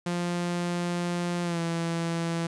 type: tone with pitch glide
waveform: sawtooth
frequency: 174.61 to 167.4 Hz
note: F3 to E3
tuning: 0 to +27 cents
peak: -23 dBFS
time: 0.06-2.47 s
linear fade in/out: 5 ms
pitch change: -73 cents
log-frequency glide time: 1.43-1.6 s
effects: resampled to 22050 Hz + 10-bit